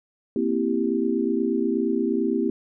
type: chord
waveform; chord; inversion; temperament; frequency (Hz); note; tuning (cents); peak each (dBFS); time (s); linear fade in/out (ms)
sine; C dominant seventh; third; equal; 233.1 / 261.6 / 329.6 / 392; Bb3 / C4 / E4 / G4; 0 / 0 / 0 / 0; -26; 0.36-2.5; 2
effects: none